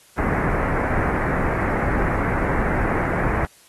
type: low-pass noise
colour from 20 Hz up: pink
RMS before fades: -22 dBFS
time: 0.18-3.45 s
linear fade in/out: 0 ms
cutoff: 2100 Hz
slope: 48 dB/octave
effects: white hiss -52 dBFS RMS until 3.68 s + AAC 32 kbps